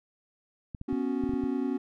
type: clicks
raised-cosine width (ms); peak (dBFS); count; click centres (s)
5; -25; 7; 0.748 / 0.814 / 0.928 / 1.238 / 1.293 / 1.337 / 1.438
type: chord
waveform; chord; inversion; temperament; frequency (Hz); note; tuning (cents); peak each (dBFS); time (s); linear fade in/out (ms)
triangle; B suspended second; none; just; 246.9 / 277.8 / 370.4; B3 / C#4 / F#4; 0 / +4 / +2; -29 / -28 / -33; 0.88-1.78; 10
effects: none